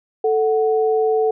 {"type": "tone pair together", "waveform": "sine", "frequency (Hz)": [440, 740], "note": ["A4", "F#5"], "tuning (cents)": [0, 0], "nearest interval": "major sixth", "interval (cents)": 900, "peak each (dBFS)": [-15, -22], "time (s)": [0.24, 1.31], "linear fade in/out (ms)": 5, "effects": []}